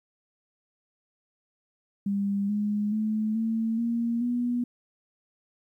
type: tone with pitch steps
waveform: sine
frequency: 200 / 207.9 / 216.1 / 224.6 / 233.5 / 242.7 Hz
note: G3 / G#3 / A3 / A3 / A#3 / B3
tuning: +35 / +2 / -31 / +36 / +3 / -30 cents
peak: -24 dBFS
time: 2.06-4.64 s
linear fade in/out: 5 ms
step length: 430 ms
effects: 11-bit